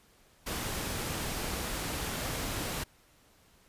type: noise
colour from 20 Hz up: pink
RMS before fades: -35 dBFS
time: 0.46-2.84 s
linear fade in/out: 10 ms
effects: pink hiss -63 dBFS RMS until 3.68 s + resampled to 32000 Hz